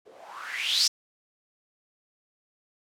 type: noise with low-pass filter sweep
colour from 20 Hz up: violet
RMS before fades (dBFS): -29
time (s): 0.05-0.88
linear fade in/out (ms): 10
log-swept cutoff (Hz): 400 to 5600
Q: 5.9
effects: none